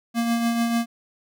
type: tone with tremolo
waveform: square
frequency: 233.1 Hz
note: A#3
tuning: in tune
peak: -19 dBFS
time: 0.14-0.86 s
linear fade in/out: 50 ms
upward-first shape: triangle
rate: 6.8 Hz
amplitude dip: 45%
effects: none